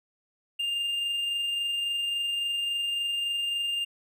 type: tone with amplitude modulation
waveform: triangle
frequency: 2804 Hz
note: F7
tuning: 6 cents sharp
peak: -24 dBFS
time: 0.59-3.85 s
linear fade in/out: 10 ms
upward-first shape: sine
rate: 23.6 Hz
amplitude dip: 25%
effects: none